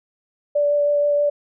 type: tone with vibrato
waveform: sine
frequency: 582 Hz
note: D5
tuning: 16 cents flat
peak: -15 dBFS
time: 0.55-1.3 s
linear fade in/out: 10 ms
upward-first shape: sine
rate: 6.3 Hz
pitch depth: 9 cents each way
effects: none